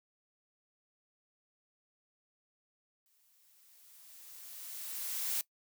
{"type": "noise with exponential growth", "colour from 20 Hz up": "blue", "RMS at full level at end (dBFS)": -33, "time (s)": [3.06, 5.41], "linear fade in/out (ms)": 1, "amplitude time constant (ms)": 510, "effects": ["noise-tail reverb RT60 0.1 s tail -20 dB re dry"]}